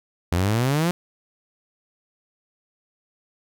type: exponential sweep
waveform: sawtooth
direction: up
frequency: 82.5 to 181.4 Hz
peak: -15 dBFS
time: 0.32-0.91 s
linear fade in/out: 0 ms
effects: none